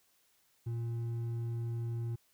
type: tone with hard clipping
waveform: triangle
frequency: 116.54 Hz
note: A#2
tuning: in tune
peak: -35 dBFS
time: 0.66-2.16 s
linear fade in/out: 10 ms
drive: 8 dB
effects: white hiss -71 dBFS RMS until 2.33 s